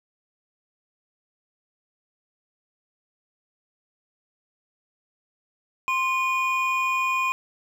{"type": "tone pair together", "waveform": "triangle", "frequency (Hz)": [1046.5, 2453], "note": ["C6", "D#7"], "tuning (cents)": [0, -25], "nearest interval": "octave + minor third", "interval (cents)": 1475, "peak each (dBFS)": [-22, -23], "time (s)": [5.88, 7.32], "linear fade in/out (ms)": 0, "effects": []}